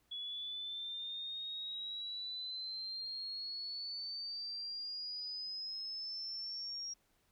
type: exponential sweep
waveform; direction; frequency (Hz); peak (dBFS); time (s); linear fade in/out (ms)
sine; up; 3379 to 5620; -40; 0.11-6.94; 10
effects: pink hiss -75 dBFS RMS until 7.31 s